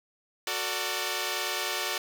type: chord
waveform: 5% pulse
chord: D major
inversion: first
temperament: equal with one note detuned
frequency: 370 / 450 / 587.3 Hz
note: F#4 / A4 / D5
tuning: 0 / +39 / 0 cents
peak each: -22 dBFS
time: 0.47-1.98 s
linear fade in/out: 2 ms
effects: none